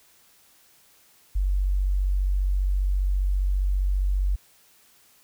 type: tone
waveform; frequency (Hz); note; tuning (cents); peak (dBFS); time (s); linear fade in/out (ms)
sine; 47.45; F#1; +44; -20; 1.35-4.36; 10
effects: white hiss -58 dBFS RMS until 5.23 s

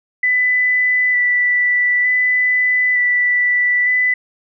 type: tone with vibrato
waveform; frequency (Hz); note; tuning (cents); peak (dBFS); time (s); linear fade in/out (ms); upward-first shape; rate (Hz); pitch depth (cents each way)
sine; 1984; B6; +7; -12; 0.23-4.14; 5; square; 0.55; 12
effects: none

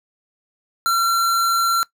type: tone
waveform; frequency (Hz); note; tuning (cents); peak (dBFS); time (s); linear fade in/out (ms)
square; 1363; F6; -43; -16; 0.86-1.83; 0
effects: noise-tail reverb RT60 0.1 s tail -20 dB re dry

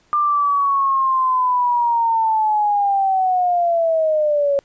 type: linear sweep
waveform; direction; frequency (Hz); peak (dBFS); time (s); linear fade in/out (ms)
sine; down; 1197 to 554.4; -14; 0.13-4.59; 0
effects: pink hiss -58 dBFS RMS until 4.64 s + resampled to 16000 Hz

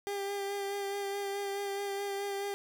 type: tone with vibrato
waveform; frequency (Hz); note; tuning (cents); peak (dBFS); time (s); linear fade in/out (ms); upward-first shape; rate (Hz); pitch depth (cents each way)
30% pulse; 399.5; G4; +33; -31; 0.07-2.54; 0; sine; 4.7; 20
effects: none

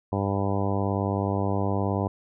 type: harmonic tone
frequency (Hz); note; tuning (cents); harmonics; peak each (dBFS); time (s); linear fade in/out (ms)
99; G2; +18; 1 / 2 / 3 / 4 / 5 / 6 / 7 / 8 / 9 / 10; -27 / -30 / -32 / -33 / -34 / -35 / -35 / -36 / -37 / -37; 0.12-2.08; 5
effects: none

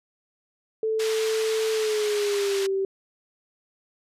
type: tone with pitch glide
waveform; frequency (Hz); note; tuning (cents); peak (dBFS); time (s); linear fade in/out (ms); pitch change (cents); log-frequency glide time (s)
sine; 440 to 387.5; A4 to G4; 0 to -20; -22; 0.83-2.85; 2; -220; 1.72-2.7
type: band-pass noise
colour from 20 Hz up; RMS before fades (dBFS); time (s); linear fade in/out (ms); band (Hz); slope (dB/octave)
white; -34; 0.99-2.67; 10; 1000 to 5300; 12
effects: resampled to 32000 Hz

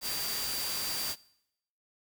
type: tone in noise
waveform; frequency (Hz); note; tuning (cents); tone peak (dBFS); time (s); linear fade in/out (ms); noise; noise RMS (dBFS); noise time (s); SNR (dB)
sine; 4707; D8; +3; -36; 0.01-1.16; 50; white; -35; 0.01-1.16; -4
effects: noise-tail reverb RT60 0.8 s tail -23 dB re dry

